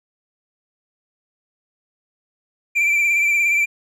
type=tone with vibrato; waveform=triangle; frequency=2349 Hz; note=D7; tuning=in tune; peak=-13 dBFS; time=2.75-3.66 s; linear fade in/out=20 ms; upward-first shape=sine; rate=17 Hz; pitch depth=36 cents each way; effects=none